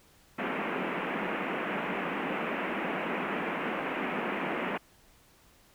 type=band-pass noise; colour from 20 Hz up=pink; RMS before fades=-33 dBFS; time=0.38-4.78 s; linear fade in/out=10 ms; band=180 to 2700 Hz; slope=48 dB/octave; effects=pink hiss -61 dBFS RMS until 5.74 s